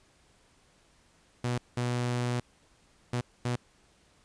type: tone bursts at uneven times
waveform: sawtooth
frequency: 122.3 Hz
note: B2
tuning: 16 cents flat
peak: -24 dBFS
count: 4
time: 1.44-1.58 / 1.77-2.4 / 3.13-3.21 / 3.45-3.56 s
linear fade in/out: 5 ms
effects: pink hiss -64 dBFS RMS until 4.24 s + resampled to 22050 Hz